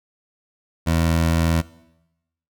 20% pulse tone, 82.41 Hz, E2, in tune, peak -12 dBFS, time 0.86-1.62 s, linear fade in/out 20 ms, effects noise-tail reverb RT60 0.9 s tail -20 dB re dry

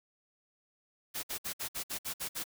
white noise bursts, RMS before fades -37 dBFS, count 9, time 1.14-2.441 s, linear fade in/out 20 ms, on 93 ms, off 58 ms, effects none

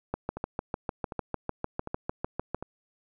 two click trains, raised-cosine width 1 ms, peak -22 / -15 dBFS, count 4 / 17, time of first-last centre 0.37-2.626 / 0.14-2.546 s, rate 1.33 / 6.65 Hz, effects none

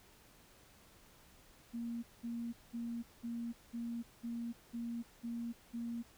sine tone bursts, 234.2 Hz, A#3, 8 cents sharp, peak -38 dBFS, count 9, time 1.73-6.03 s, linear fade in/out 20 ms, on 300 ms, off 200 ms, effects pink hiss -63 dBFS RMS until 6.17 s

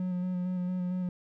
triangle tone with vibrato, 181.3 Hz, F#3, 35 cents flat, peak -27 dBFS, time 0-1.09 s, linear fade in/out 2 ms, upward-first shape square, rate 4.4 Hz, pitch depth 17 cents each way, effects none

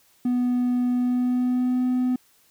triangle tone with pitch glide, 246.9 to 251.8 Hz, B3 to B3, 0 to +34 cents, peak -17 dBFS, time 0.25-2.16 s, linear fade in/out 5 ms, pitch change +34 cents, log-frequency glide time 0.94-1.84 s, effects tanh soft clip ceiling -13 dBFS + white hiss -60 dBFS RMS until 2.5 s

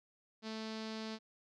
sawtooth tone with low-pass filter, 220 Hz, A3, in tune, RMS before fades -43 dBFS, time 0.42-1.19 s, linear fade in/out 50 ms, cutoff 4600 Hz, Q 3.1, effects none

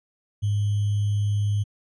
sine tone with sample-and-hold, 103 Hz, G#2, 14 cents flat, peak -20 dBFS, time 0.42-1.64 s, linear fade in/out 20 ms, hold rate 3150 Hz, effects resampled to 22050 Hz

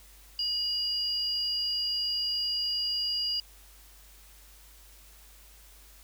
sine tone pair together, 2901 / 4828 Hz, F#7 / D8, -35 / +47 cents, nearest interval major sixth, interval 882 cents, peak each -35 / -28 dBFS, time 0.39-3.4 s, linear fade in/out 2 ms, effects added 50 Hz sine -54 dBFS peak until 6.03 s + white hiss -56 dBFS RMS until 6.03 s

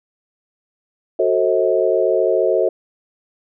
sine chord, F# diminished seventh, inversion none, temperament just, 370 / 444 / 532.8 / 639.4 Hz, F#4 / A4 / C5 / Eb5, 0 / +16 / +31 / +47 cents, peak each -19 dBFS, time 1.19-2.69 s, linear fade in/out 5 ms, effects none

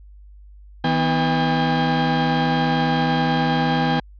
35% pulse tone cluster, 159.2 / 248.4 / 806 Hz, D#3 / B3 / G5, +40 / +10 / +48 cents, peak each -20 dBFS, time 0.84-4 s, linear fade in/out 5 ms, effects added 50 Hz sine -41 dBFS peak until 4.19 s + resampled to 11025 Hz

